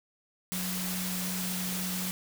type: tone in noise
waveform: sine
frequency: 183.4 Hz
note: F#3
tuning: 15 cents flat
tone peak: -34 dBFS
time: 0.52-2.11 s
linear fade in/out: 0 ms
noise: white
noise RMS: -35 dBFS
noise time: 0.52-2.11 s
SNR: -2 dB
effects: none